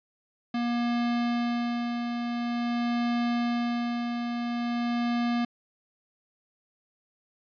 square tone with tremolo, 238.3 Hz, A#3, 38 cents sharp, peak -25 dBFS, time 0.54-5.45 s, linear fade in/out 5 ms, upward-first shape sine, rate 0.47 Hz, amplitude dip 40%, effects resampled to 11025 Hz + 10-bit

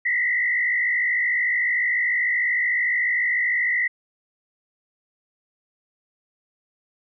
sine tone with frequency modulation, 1975.5 Hz, B6, in tune, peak -19 dBFS, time 0.05-3.88 s, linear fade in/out 10 ms, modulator 53.6 Hz, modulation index 1.5, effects none

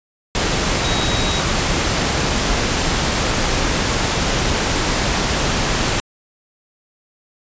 sine tone in noise, 3813 Hz, A#7, 38 cents sharp, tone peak -25 dBFS, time 0.84-1.4 s, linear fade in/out 0 ms, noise pink, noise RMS -18 dBFS, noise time 0.35-6 s, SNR -10 dB, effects resampled to 16000 Hz

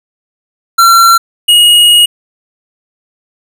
square tone pair in turn, 1361 / 2884 Hz, F6 / F#7, -45 / -45 cents, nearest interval octave + minor second, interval 1300 cents, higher second, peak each -3 dBFS, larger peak neither, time 0.78-1.18 / 1.48-2.06 s, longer second, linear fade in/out 10 ms, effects none

